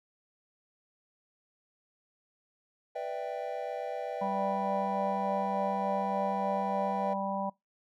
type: chord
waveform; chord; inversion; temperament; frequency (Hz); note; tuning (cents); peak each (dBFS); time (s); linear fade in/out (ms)
triangle; E minor seventh; second; equal with one note detuned; 493.9 / 591.4 / 659.3 / 784; B4 / D5 / E5 / G5; 0 / +12 / 0 / 0; -37; 2.95-7.14; 10
type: harmonic tone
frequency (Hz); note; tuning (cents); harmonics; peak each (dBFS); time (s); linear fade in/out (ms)
196; G3; 0; 1 / 3 / 4 / 5; -36 / -36 / -36 / -36; 4.21-7.5; 10
effects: noise-tail reverb RT60 0.2 s tail -24 dB re dry